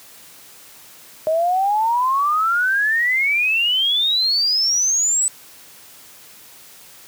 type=exponential sweep; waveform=sine; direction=up; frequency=620 to 8050 Hz; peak=-15 dBFS; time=1.27-5.28 s; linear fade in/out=0 ms; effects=white hiss -44 dBFS RMS until 7.07 s + high-pass 80 Hz 12 dB/octave